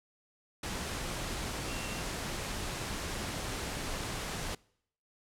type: tone in noise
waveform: sine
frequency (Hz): 2738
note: F7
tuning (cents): -35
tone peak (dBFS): -46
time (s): 1.68-2.01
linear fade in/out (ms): 5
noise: pink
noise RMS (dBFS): -37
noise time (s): 0.63-4.55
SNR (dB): -12
effects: noise-tail reverb RT60 0.7 s tail -25 dB re dry + low-pass 10000 Hz 12 dB/octave